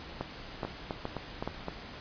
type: two click trains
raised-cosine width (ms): 1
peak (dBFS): -20 / -19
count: 5 / 4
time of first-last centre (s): 0.65-1.684 / 0.21-1.476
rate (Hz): 3.87 / 2.37
effects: pink hiss -45 dBFS RMS until 2 s + resampled to 11025 Hz